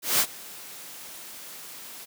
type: noise with ADSR envelope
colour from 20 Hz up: white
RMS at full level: -20 dBFS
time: 0.02-2.06 s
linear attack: 180 ms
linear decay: 58 ms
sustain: -22 dB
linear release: 26 ms
effects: high-pass 150 Hz 12 dB/octave